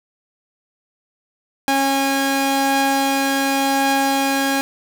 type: tone pair together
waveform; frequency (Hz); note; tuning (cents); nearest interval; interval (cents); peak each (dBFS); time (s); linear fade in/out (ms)
sawtooth; 273.3 / 819; C#4 / G#5; -24 / -24; octave + perfect fifth; 1900; -15; 1.68-4.61; 0
effects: none